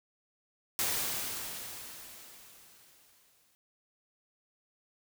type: noise with exponential decay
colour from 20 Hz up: white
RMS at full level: -30 dBFS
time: 0.79-3.55 s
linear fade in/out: 0 ms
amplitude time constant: 600 ms
effects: none